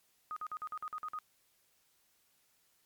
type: tone bursts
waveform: sine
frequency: 1244.5 Hz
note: D#6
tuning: in tune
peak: -37 dBFS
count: 9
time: 0.31-1.188 s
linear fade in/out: 0 ms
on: 54 ms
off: 49 ms
effects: white hiss -72 dBFS RMS until 2.85 s + MP3 96 kbps